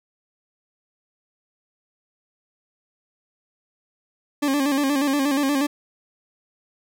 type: tone with vibrato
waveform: 40% pulse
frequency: 280.2 Hz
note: C#4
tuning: 19 cents sharp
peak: -18 dBFS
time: 4.42-5.67 s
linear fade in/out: 10 ms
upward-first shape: square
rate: 8.4 Hz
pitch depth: 67 cents each way
effects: none